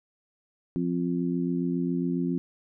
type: harmonic tone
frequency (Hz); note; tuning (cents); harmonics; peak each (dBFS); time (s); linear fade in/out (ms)
87.31; F2; 0; 2 / 3 / 4; -28 / -28 / -33; 0.76-2.38; 0
effects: none